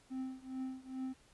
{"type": "tone with tremolo", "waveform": "triangle", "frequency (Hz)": 260.9, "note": "C4", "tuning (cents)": -5, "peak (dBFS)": -34, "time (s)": [0.1, 1.14], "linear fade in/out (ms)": 20, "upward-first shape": "triangle", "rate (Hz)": 2.4, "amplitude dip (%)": 95, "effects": ["pink hiss -66 dBFS RMS until 1.33 s", "resampled to 24000 Hz"]}